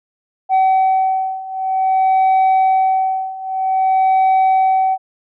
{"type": "beating tone pair", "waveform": "sine", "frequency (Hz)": [760, 760.52], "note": ["F#5", "F#5"], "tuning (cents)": [46, 47], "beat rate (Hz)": 0.52, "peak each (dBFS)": [-14, -12], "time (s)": [0.49, 4.98], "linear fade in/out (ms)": 50, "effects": ["tanh soft clip ceiling -9 dBFS"]}